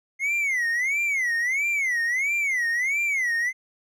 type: tone with vibrato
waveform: triangle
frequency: 2093 Hz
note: C7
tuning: in tune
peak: -20 dBFS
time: 0.19-3.53 s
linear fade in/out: 50 ms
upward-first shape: sine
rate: 1.5 Hz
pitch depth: 220 cents each way
effects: none